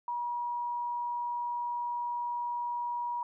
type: tone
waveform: sine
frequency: 960 Hz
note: B5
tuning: 49 cents flat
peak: -31 dBFS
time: 0.08-3.23 s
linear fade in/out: 2 ms
effects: none